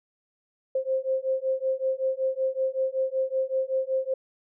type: beating tone pair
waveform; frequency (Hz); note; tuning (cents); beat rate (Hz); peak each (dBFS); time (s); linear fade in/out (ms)
sine; 524 / 529.3; C5 / C5; +2 / +20; 5.3; -27; 0.75-4.14; 5
effects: none